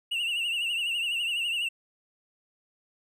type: tone with vibrato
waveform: triangle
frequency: 2794 Hz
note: F7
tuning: in tune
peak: -25 dBFS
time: 0.11-1.69 s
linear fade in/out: 10 ms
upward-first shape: triangle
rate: 12 Hz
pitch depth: 98 cents each way
effects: none